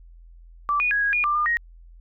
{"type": "tone with pitch steps", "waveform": "sine", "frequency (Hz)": [1165, 2460, 1659, 1648, 2437, 1185, 1207, 1879], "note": ["D6", "D#7", "G#6", "G#6", "D#7", "D6", "D6", "A#6"], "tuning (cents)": [-14, -20, -2, -14, -37, 15, 47, 13], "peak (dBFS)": -19, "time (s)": [0.69, 1.57], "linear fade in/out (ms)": 0, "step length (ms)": 110, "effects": ["added 42 Hz sine -44 dBFS peak until 2 s"]}